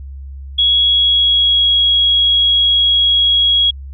sine tone with pitch glide, 3336 to 3313 Hz, G#7 to G#7, +7 to -5 cents, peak -9 dBFS, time 0.58-3.71 s, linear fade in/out 10 ms, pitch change -12 cents, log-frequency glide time 0.81-1.68 s, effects added 68 Hz sine -27 dBFS peak until 3.93 s

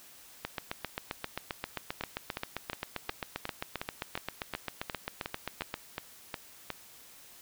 two click trains, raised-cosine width 0.3 ms, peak -17 / -18 dBFS, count 41 / 14, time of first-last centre 0.45-5.741 / 2.01-6.703 s, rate 7.56 / 2.77 Hz, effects white hiss -54 dBFS RMS until 7.41 s

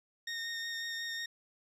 20% pulse tone with vibrato, 1844 Hz, A#6, 19 cents flat, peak -31 dBFS, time 0.27-1.26 s, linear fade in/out 5 ms, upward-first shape sine, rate 5.5 Hz, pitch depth 12 cents each way, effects low-pass 9000 Hz 12 dB/octave

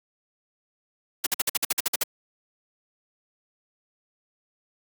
white noise bursts, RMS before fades -23 dBFS, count 11, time 1.24-2.035 s, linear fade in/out 5 ms, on 25 ms, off 52 ms, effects high-pass 200 Hz 12 dB/octave + Opus 48 kbps

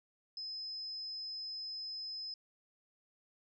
sine tone, 5100 Hz, D#8, 42 cents sharp, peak -40 dBFS, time 0.37-2.34 s, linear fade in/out 2 ms, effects none

